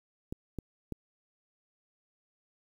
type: clicks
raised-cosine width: 3 ms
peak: -23 dBFS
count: 3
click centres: 0.325 / 0.587 / 0.923 s
effects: 9-bit